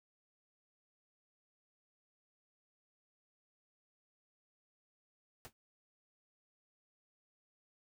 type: noise with exponential decay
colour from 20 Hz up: pink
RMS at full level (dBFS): -45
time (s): 5.45-5.53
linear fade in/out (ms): 0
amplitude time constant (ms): 16
effects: none